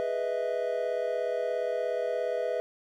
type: chord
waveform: triangle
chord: E major seventh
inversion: first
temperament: equal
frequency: 415.3 / 493.9 / 622.3 / 659.3 Hz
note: G#4 / B4 / D#5 / E5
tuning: 0 / 0 / 0 / 0 cents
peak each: -35 / -29 / -32 / -31 dBFS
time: 0-2.6 s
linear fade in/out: 0 ms
effects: none